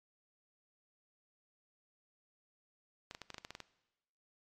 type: clicks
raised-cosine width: 0.2 ms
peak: -27 dBFS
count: 10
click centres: 3.111 / 3.149 / 3.217 / 3.303 / 3.344 / 3.382 / 3.449 / 3.506 / 3.551 / 3.603 s
effects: noise-tail reverb RT60 1.0 s tail -18 dB re dry + MP3 64 kbps